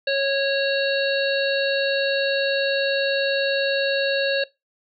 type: harmonic tone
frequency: 550 Hz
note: C#5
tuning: 14 cents flat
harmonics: 1 / 3 / 5 / 7 / 8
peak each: -21 / -26 / -28 / -29 / -30 dBFS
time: 0.07-4.44 s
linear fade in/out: 5 ms
effects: noise-tail reverb RT60 0.2 s tail -20 dB re dry